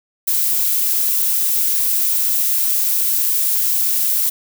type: noise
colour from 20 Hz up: violet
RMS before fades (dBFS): -17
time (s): 0.27-4.3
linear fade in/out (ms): 10
effects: none